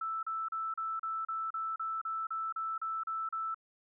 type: tone bursts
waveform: sine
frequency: 1320 Hz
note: E6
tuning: 2 cents sharp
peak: -33 dBFS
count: 14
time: 0.01-3.545 s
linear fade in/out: 5 ms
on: 220 ms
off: 35 ms
effects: none